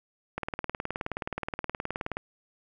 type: click train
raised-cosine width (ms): 0.5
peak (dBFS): -16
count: 35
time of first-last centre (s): 0.38-2.169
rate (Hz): 19
effects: none